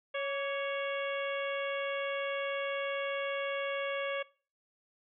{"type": "harmonic tone with a mistuned harmonic", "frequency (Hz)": 554.4, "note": "C#5", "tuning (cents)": 0, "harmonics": [1, 2, 3, 4, 5, 6], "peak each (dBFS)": [-34, -41, -41, -41, -43, -46], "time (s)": [0.14, 4.23], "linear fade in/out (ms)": 10, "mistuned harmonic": 2, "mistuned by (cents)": 52, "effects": ["noise-tail reverb RT60 0.4 s tail -21 dB re dry"]}